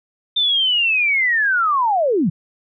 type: linear sweep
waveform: sine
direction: down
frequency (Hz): 3604 to 139.6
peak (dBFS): -14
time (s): 0.36-2.3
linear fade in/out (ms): 10
effects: none